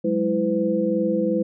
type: tone cluster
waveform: sine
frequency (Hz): 185.8 / 208.4 / 330.6 / 505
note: F#3 / G#3 / E4 / B4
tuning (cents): +7 / +6 / +5 / +39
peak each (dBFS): -28 / -24 / -24 / -23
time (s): 0.04-1.43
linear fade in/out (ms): 10
effects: none